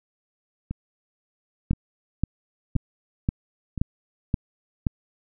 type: two click trains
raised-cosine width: 5 ms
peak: -9 / -17 dBFS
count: 7 / 4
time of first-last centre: 1.71-4.868 / 0.71-3.777 s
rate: 1.9 / 0.978 Hz
effects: none